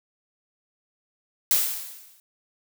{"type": "noise with exponential decay", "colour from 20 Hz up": "blue", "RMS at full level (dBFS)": -18, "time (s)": [1.51, 2.2], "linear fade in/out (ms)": 1, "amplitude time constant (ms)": 150, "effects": []}